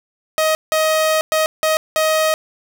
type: tone bursts at uneven times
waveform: sawtooth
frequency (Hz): 629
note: D#5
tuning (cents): +19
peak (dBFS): -10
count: 5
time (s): 0.38-0.55 / 0.72-1.21 / 1.32-1.46 / 1.63-1.77 / 1.96-2.34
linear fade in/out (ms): 0
effects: none